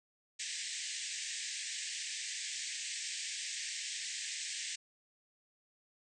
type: band-pass noise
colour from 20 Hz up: white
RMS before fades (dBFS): -41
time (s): 0.39-4.76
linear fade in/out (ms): 10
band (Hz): 1700 to 8400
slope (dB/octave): 96
effects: none